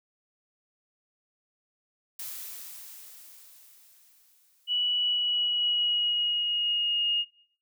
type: noise with exponential decay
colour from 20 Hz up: blue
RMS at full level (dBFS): -37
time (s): 2.19-5.55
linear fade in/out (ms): 5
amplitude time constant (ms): 730
type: tone with pitch glide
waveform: sine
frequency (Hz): 2944 to 2854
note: F#7 to F7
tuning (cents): -9 to +37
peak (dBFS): -24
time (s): 4.67-7.25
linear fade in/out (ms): 50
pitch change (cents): -54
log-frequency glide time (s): 4.98-7.05
effects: noise-tail reverb RT60 0.6 s tail -19 dB re dry